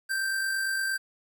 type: tone with amplitude modulation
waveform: square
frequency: 1568 Hz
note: G6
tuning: in tune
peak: -26 dBFS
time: 0.09-0.98 s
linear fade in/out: 20 ms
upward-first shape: sine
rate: 48.6 Hz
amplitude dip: 30%
effects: 10-bit